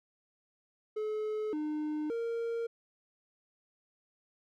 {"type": "tone with pitch steps", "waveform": "triangle", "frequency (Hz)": [429, 303.7, 463.2], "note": ["A4", "D#4", "A#4"], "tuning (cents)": [-44, -42, -11], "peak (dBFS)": -30, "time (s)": [0.96, 2.67], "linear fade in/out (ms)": 10, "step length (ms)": 570, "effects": []}